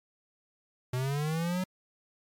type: linear sweep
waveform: square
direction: up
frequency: 123.47 to 187.4 Hz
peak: -29 dBFS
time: 0.93-1.64 s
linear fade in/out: 5 ms
effects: MP3 96 kbps